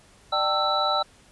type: tone cluster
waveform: sine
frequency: 597 / 774 / 898 / 1324 / 3947 Hz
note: D5 / G5 / A5 / E6 / B7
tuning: +28 / -22 / +35 / +7 / -2 cents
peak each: -28 / -27 / -31 / -25 / -27 dBFS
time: 0.32-1.03 s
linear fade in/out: 10 ms
effects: pink hiss -55 dBFS RMS until 1.31 s + resampled to 24000 Hz